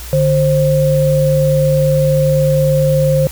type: tone pair together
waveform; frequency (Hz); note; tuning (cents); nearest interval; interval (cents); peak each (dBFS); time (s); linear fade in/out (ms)
sine; 148.4 / 528.8; D3 / C5; +18 / +18; octave + minor seventh; 2200; -12; 0.13-3.27; 0
effects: added 60 Hz sine -28 dBFS peak until 3.31 s + white hiss -32 dBFS RMS until 3.31 s